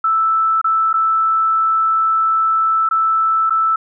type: tone with dropouts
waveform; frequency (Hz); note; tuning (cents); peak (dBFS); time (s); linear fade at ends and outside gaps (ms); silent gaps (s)
sine; 1318.5; E6; 0; -12; 0.04-3.76; 5; 0.615-0.643 / 0.93-0.939 / 2.89-2.91 / 3.497-3.505
effects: none